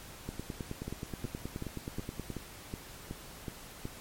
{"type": "two click trains", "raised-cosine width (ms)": 3, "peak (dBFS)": [-24, -24], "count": [20, 9], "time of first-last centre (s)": [[0.29, 2.303], [0.88, 3.854]], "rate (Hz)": [9.44, 2.69], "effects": ["pink hiss -49 dBFS RMS until 4 s", "MP3 64 kbps"]}